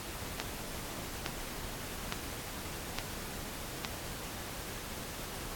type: click train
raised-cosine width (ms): 0.2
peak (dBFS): -15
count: 5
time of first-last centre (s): 0.4-3.848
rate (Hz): 1.16
effects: pink hiss -42 dBFS RMS until 5.55 s + AAC 64 kbps